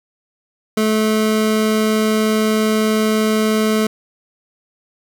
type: tone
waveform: 25% pulse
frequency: 216.8 Hz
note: A3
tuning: 25 cents flat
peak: -10 dBFS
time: 0.77-3.87 s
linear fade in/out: 5 ms
effects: none